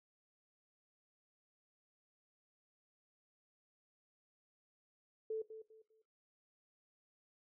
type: tone with echo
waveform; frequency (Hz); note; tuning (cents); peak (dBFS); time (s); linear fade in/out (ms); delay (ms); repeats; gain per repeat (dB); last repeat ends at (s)
sine; 440; A4; 0; -36; 5.3-5.42; 5; 200; 3; -11; 6.02
effects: noise-tail reverb RT60 0.3 s tail -18 dB re dry